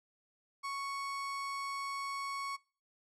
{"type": "tone", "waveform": "35% pulse", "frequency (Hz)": 1108.7, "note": "C#6", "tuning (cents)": 0, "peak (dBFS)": -35, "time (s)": [0.63, 2.57], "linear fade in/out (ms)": 20, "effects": ["noise-tail reverb RT60 0.4 s tail -24 dB re dry", "low-pass 9000 Hz 12 dB/octave"]}